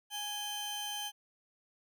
sawtooth tone pair together, 830.6 / 3096 Hz, G#5 / G7, 0 / -22 cents, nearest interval octave + major seventh, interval 2278 cents, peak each -38 / -35 dBFS, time 0.1-1.12 s, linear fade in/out 50 ms, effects none

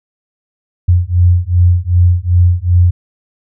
sine beating tone pair, 87.31 / 89.91 Hz, F2 / F#2, 0 / -49 cents, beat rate 2.6 Hz, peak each -10 dBFS, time 0.88-2.91 s, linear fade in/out 10 ms, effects none

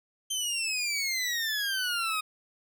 20% pulse exponential sweep, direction down, 3136 to 1244.5 Hz, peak -23 dBFS, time 0.3-2.21 s, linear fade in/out 10 ms, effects none

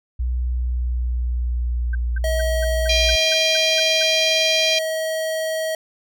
sine tone with pitch glide, 61.5 to 59.03 Hz, B1 to A#1, -7 to +22 cents, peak -19 dBFS, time 0.19-3.16 s, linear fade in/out 10 ms, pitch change -71 cents, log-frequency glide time 0.51-2.55 s
sine tone bursts, 1558 Hz, G6, 11 cents flat, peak -28 dBFS, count 10, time 1.93-4.03 s, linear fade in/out 5 ms, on 21 ms, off 210 ms
square tone, 638 Hz, D#5, 43 cents sharp, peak -22 dBFS, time 2.24-5.75 s, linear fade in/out 2 ms
harmonic tone, 803 Hz, G5, 41 cents sharp, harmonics 3 / 4 / 5 / 6 / 7 / 8, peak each -22 / -21 / -24 / -26 / -27 / -33 dBFS, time 2.89-4.79 s, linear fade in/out 5 ms
effects none

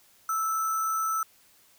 sine tone with sample-and-hold, 1318.5 Hz, E6, in tune, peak -25 dBFS, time 0.29-1.23 s, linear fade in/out 2 ms, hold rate 7350 Hz, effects white hiss -60 dBFS RMS until 1.78 s

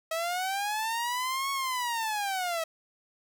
sawtooth linear two-way sweep, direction up then down, 640 to 1108.7 to 640 Hz, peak -25 dBFS, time 0.11-2.64 s, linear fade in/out 5 ms, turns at 1.51 s, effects none

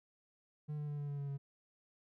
triangle tone with pitch steps, 150 / 148.19 / 146.4 / 144.64 / 142.9 / 141.17 / 139.47 Hz, D3 / D3 / D3 / D3 / D3 / C#3 / C#3, +37 / +16 / -5 / -26 / -47 / +32 / +11 cents, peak -36 dBFS, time 0.68-1.38 s, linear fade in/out 20 ms, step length 100 ms, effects none

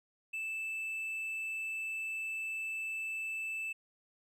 triangle tone, 2637 Hz, E7, in tune, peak -34 dBFS, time 0.33-3.73 s, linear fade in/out 10 ms, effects none

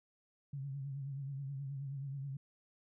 sine tone with vibrato, 137.9 Hz, C#3, 9 cents flat, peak -39 dBFS, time 0.53-2.37 s, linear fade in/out 5 ms, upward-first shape triangle, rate 9.4 Hz, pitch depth 75 cents each way, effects none

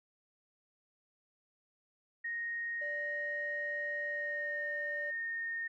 sine tone with pitch glide, 1864.7 to 1839 Hz, A#6 to A#6, 0 to -24 cents, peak -35 dBFS, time 2.24-5.68 s, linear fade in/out 10 ms, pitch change -24 cents, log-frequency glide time 4.08-4.65 s
triangle tone, 587.3 Hz, D5, in tune, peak -40 dBFS, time 2.81-5.11 s, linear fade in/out 10 ms
effects none

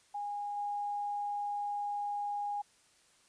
sine tone with level steps, 820 Hz, G#5, 22 cents flat, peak -35 / -33 dBFS, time 0.14-2.62 s, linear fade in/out 10 ms, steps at 0.56 s, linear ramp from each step 20 ms, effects white hiss -66 dBFS RMS until 3.28 s + resampled to 22050 Hz

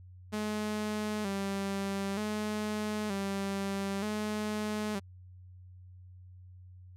sawtooth tone with vibrato, 204.3 Hz, G#3, 28 cents flat, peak -28 dBFS, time 0.32-5 s, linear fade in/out 20 ms, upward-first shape square, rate 0.54 Hz, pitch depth 66 cents each way, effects added 91 Hz sine -49 dBFS peak until 6.96 s + low-pass 12000 Hz 12 dB/octave

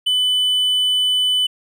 triangle tone, 3000 Hz, F#7, 23 cents sharp, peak -13 dBFS, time 0.06-1.47 s, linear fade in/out 10 ms, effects none

